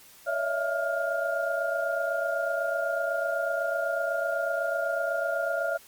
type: tone cluster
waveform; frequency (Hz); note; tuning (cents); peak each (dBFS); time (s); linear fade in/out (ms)
sine; 565 / 643 / 671 / 1411; C#5 / E5 / E5 / F6; +33 / -43 / +31 / +17; -31 / -34 / -30 / -31; 0.26-5.78; 20
effects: white hiss -53 dBFS RMS until 5.87 s + Opus 48 kbps